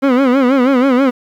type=tone with vibrato; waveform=30% pulse; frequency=260.5 Hz; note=C4; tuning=7 cents flat; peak=-6 dBFS; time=0.02-1.11 s; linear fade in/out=20 ms; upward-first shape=sine; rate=6.2 Hz; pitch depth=120 cents each way; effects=low-pass 2000 Hz 12 dB/octave + 7-bit